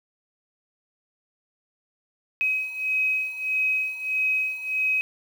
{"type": "beating tone pair", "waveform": "sine", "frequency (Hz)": [2535, 2536.6], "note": ["D#7", "D#7"], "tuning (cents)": [32, 33], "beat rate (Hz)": 1.6, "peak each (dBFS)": [-28, -24], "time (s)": [2.41, 5.01], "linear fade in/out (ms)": 0, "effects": ["8-bit"]}